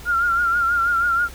sine tone with vibrato, 1392 Hz, F6, 6 cents flat, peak -16 dBFS, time 0.05-1.29 s, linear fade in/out 50 ms, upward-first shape triangle, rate 6.2 Hz, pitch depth 64 cents each way, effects added 60 Hz sine -38 dBFS peak until 1.34 s + pink hiss -41 dBFS RMS until 1.34 s

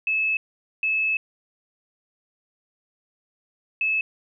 sine tone bursts at uneven times, 2600 Hz, E7, 24 cents flat, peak -20 dBFS, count 3, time 0.07-0.37 / 0.83-1.17 / 3.81-4.01 s, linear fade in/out 2 ms, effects none

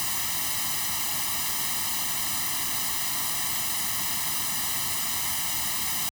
white noise with comb filter, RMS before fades -28 dBFS, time 0-6.09 s, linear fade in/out 0 ms, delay 1 ms, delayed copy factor +1, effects high-pass 60 Hz 12 dB/octave

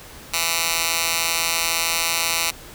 10% pulse tone with high-pass filter, 166.3 Hz, E3, 16 cents sharp, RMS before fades -22 dBFS, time 0.33-2.51 s, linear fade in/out 10 ms, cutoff 2100 Hz, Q 0.54, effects pink hiss -41 dBFS RMS until 2.74 s

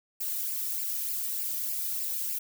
violet noise with flanger, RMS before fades -32 dBFS, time 0.2-2.39 s, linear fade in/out 10 ms, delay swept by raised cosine 0.4 to 1.7 ms, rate 3.3 Hz, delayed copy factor +0.7, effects none

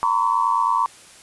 sine tone cluster, 927 / 1016 / 1130 Hz, A#5 / B5 / C#6, -10 / +49 / +33 cents, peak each -21 dBFS, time 0.03-0.86 s, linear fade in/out 0 ms, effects white hiss -46 dBFS RMS until 1.22 s + resampled to 24000 Hz

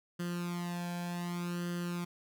sawtooth tone with flanger, 174.61 Hz, F3, in tune, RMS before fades -37 dBFS, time 0.19-2.05 s, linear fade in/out 10 ms, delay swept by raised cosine 0.64 to 1.24 ms, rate 0.66 Hz, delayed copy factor +0.8, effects none

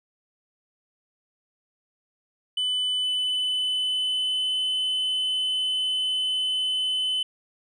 sine tone with pitch glide, 3000 to 3028 Hz, F#7 to F#7, +23 to +39 cents, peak -20 dBFS, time 2.57-7.23 s, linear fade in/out 5 ms, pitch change +16 cents, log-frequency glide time 2.98-4.61 s, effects tanh soft clip ceiling -22 dBFS

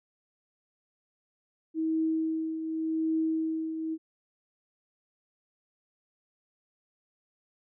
sine tone with tremolo, 320 Hz, D#4, 49 cents sharp, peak -24 dBFS, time 1.74-3.98 s, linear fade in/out 50 ms, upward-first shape triangle, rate 0.87 Hz, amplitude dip 60%, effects none

